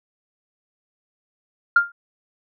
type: tone with exponential decay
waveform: sine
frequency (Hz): 1400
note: F6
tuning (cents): +4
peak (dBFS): -7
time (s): 1.76-1.92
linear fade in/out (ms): 5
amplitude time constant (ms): 34
effects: tanh soft clip ceiling -3 dBFS